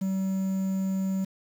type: tone with quantisation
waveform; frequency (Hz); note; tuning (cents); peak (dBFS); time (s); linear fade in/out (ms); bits
triangle; 191.3; G3; -42; -23; 0.01-1.25; 10; 8
effects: none